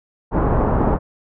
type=low-pass noise; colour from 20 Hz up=pink; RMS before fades=-17 dBFS; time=0.31-0.99 s; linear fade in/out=50 ms; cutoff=1100 Hz; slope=24 dB/octave; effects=none